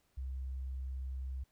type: tone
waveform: sine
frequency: 65.41 Hz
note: C2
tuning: in tune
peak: -37 dBFS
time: 0.17-1.44 s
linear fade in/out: 10 ms
effects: pink hiss -75 dBFS RMS until 1.51 s